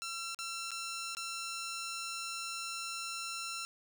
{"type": "tone with dropouts", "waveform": "10% pulse", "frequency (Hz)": 1350, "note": "E6", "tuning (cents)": 41, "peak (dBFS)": -30, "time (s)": [0.02, 3.65], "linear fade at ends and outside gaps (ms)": 0, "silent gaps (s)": [[0.346, 0.389], [0.707, 0.716], [1.149, 1.169]], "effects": []}